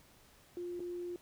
sine tone with dropouts, 351.7 Hz, F4, 12 cents sharp, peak -38 dBFS, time 0.57-1.16 s, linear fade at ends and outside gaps 1 ms, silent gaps 0.795-0.803 s, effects pink hiss -63 dBFS RMS until 1.21 s

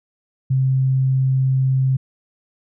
sine tone, 132 Hz, C3, 16 cents sharp, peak -14 dBFS, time 0.5-1.97 s, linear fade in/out 10 ms, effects none

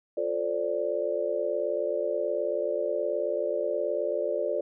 sine chord, D minor seventh, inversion first, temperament just, 352.4 / 440.5 / 528.6 / 587.3 Hz, F4 / A4 / C5 / D5, +16 / +2 / +18 / 0 cents, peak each -34 / -32 / -32 / -29 dBFS, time 0.17-4.61 s, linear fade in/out 5 ms, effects none

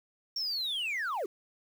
sine linear sweep, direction down, 5560 to 336.6 Hz, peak -28 dBFS, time 0.36-1.26 s, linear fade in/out 5 ms, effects tanh soft clip ceiling -30 dBFS + 9-bit

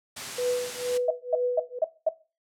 white high-pass noise, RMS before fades -35 dBFS, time 0.16-0.98 s, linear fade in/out 10 ms, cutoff 100 Hz, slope 12 dB/octave
sine tone with tremolo, 493.9 Hz, B4, in tune, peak -21 dBFS, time 0.38-1.79 s, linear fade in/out 5 ms, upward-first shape triangle, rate 2.1 Hz, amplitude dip 100%
sine tone bursts, 639 Hz, D#5, 46 cents sharp, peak -18 dBFS, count 5, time 1.08-2.09 s, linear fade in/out 5 ms, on 26 ms, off 220 ms
effects noise-tail reverb RT60 0.3 s tail -17 dB re dry + low-pass 9000 Hz 12 dB/octave

